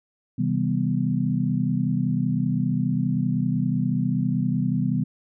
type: chord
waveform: sine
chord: C major seventh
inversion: none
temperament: equal with one note detuned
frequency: 130.81 / 160.96 / 196 / 246.9 Hz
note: C3 / E3 / G3 / B3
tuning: 0 / -41 / 0 / 0 cents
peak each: -26 dBFS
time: 0.38-5.04 s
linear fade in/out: 10 ms
effects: none